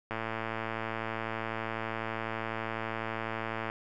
click train, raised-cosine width 0.5 ms, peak -19 dBFS, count 403, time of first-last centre 0.11-3.699 s, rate 112 Hz, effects none

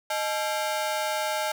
sawtooth ring-modulated tone, 740 Hz, F#5, in tune, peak -19 dBFS, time 0.1-1.52 s, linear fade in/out 5 ms, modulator 120 Hz, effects none

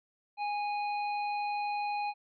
harmonic tone, 826 Hz, G#5, 10 cents flat, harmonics 1 / 3 / 5, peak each -31 / -40 / -48 dBFS, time 0.37-2.14 s, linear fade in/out 50 ms, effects none

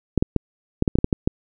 clicks, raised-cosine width 3 ms, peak -4 dBFS, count 10, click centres 0.177 / 0.225 / 0.363 / 0.824 / 0.878 / 0.955 / 0.987 / 1.044 / 1.128 / 1.275 s, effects none

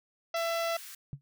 harmonic tone, 669 Hz, E5, 25 cents sharp, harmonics 1 / 2 / 3 / 4 / 5 / 6 / 7 / 8 / 9, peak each -30 / -36 / -40 / -42 / -44 / -46 / -47 / -48 / -49 dBFS, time 0.34-0.77 s, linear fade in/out 5 ms
white high-pass noise, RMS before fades -46 dBFS, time 0.36-0.95 s, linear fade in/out 5 ms, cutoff 1300 Hz, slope 24 dB/octave
sine tone with exponential decay, 139.6 Hz, C#3, 13 cents sharp, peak -31 dBFS, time 1.13-1.21 s, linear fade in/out 0 ms, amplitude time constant 17 ms
effects none

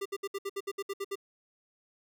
square tone bursts, 396.2 Hz, G4, 18 cents sharp, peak -33 dBFS, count 11, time 0.01-1.156 s, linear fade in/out 10 ms, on 46 ms, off 64 ms, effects none

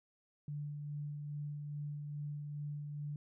sine tone with tremolo, 146.83 Hz, D3, in tune, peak -38 dBFS, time 0.48-3.16 s, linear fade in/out 2 ms, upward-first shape sine, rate 2.4 Hz, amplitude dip 30%, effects none

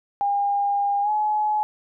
sine tone with pitch glide, 807 to 848.1 Hz, G#5 to G#5, -50 to +36 cents, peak -19 dBFS, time 0.21-1.63 s, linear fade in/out 0 ms, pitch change +86 cents, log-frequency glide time 1.02-1.1 s, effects none

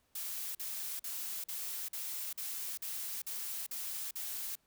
blue noise bursts, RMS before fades -40 dBFS, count 10, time 0.15-4.555 s, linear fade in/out 5 ms, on 400 ms, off 45 ms, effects pink hiss -74 dBFS RMS until 4.66 s

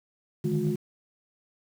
sine tone cluster, 148.7 / 157.3 / 209.7 / 359.5 Hz, D3 / D#3 / G#3 / F#4, +22 / +19 / +17 / -50 cents, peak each -29 dBFS, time 0.44-0.76 s, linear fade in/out 10 ms, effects tanh soft clip ceiling -15 dBFS + 8-bit

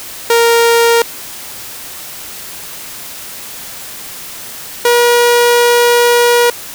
sawtooth tone pair in turn, 466 / 479.4 Hz, A#4 / A#4, -1 / +48 cents, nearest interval unison, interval 49 cents, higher second, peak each -3 dBFS, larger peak neither, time 0.3-1.02 / 4.85-6.5 s, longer second, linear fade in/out 2 ms, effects white hiss -28 dBFS RMS until 6.74 s

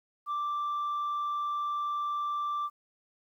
sine tone, 1174.7 Hz, D6, in tune, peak -27 dBFS, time 0.26-2.7 s, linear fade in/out 50 ms, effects tanh soft clip ceiling -28 dBFS + 11-bit

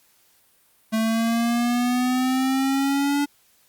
square exponential sweep, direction up, 220 to 288.4 Hz, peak -20 dBFS, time 0.92-3.26 s, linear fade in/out 20 ms, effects white hiss -60 dBFS RMS until 3.68 s + Opus 48 kbps

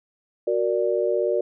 sine chord, Gb augmented, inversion none, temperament equal, 370 / 466.2 / 587.3 Hz, Gb4 / Bb4 / D5, 0 / 0 / 0 cents, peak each -24 dBFS, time 0.47-1.41 s, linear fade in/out 5 ms, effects none

